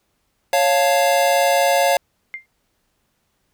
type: chord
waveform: square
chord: Db augmented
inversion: none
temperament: equal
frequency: 554.4 / 698.5 / 880 Hz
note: Db5 / F5 / A5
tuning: 0 / 0 / 0 cents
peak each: -18 / -18 / -23 dBFS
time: 0.53-1.97 s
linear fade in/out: 2 ms
type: tone with exponential decay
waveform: sine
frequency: 2103 Hz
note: C7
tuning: 8 cents sharp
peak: -23 dBFS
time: 2.34-2.46 s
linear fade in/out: 0 ms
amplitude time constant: 26 ms
effects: pink hiss -68 dBFS RMS until 3.53 s